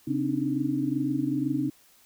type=tone cluster; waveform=sine; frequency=136.6 / 258.8 / 284.5 / 306.7 Hz; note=C#3 / C4 / C#4 / D#4; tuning=-25 / -19 / +45 / -25 cents; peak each=-33 / -30 / -29 / -29 dBFS; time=0.07-1.7 s; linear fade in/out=10 ms; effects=white hiss -59 dBFS RMS until 2.05 s